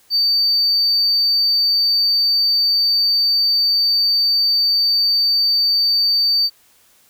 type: tone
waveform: triangle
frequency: 4599 Hz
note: D8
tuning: 37 cents flat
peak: -11 dBFS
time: 0.1-6.5 s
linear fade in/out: 50 ms
effects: tanh soft clip ceiling -8 dBFS + white hiss -54 dBFS RMS until 7.09 s